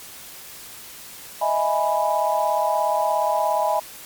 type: chord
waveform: sine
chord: E major seventh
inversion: third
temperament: equal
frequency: 622.3 / 659.3 / 830.6 / 987.8 Hz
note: D#5 / E5 / G#5 / B5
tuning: 0 / 0 / 0 / 0 cents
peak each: -24 / -25 / -22 / -24 dBFS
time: 1.41-3.8 s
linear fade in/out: 10 ms
effects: white hiss -40 dBFS RMS until 4.05 s + MP3 96 kbps